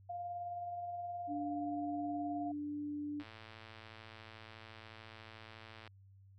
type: tone with tremolo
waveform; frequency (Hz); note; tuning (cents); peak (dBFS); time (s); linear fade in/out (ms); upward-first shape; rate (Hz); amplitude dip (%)
sine; 701; F5; +6; -38; 0.09-2.52; 10; triangle; 19; 35
type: tone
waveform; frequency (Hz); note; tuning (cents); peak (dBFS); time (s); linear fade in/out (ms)
sine; 293.7; D4; 0; -38; 1.27-3.24; 50
type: click train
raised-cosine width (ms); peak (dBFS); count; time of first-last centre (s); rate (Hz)
0.3; -36; 298; 3.2-5.876; 111
effects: added 97 Hz sine -58 dBFS peak until 6.38 s